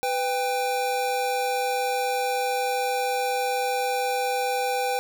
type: tone pair together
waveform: square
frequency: 500 / 793.7 Hz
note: B4 / G5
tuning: +21 / +21 cents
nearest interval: minor sixth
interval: 800 cents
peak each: -28 / -26 dBFS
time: 0.03-4.99 s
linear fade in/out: 0 ms
effects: none